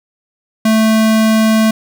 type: tone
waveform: square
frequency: 220 Hz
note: A3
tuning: in tune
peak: -9 dBFS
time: 0.65-1.71 s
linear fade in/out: 5 ms
effects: none